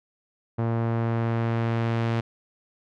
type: tone with low-pass filter sweep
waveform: sawtooth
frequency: 115.2 Hz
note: A#2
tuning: 20 cents flat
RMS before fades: -25 dBFS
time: 0.58-2.21 s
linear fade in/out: 10 ms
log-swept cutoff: 1100 to 3300 Hz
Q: 0.77
effects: none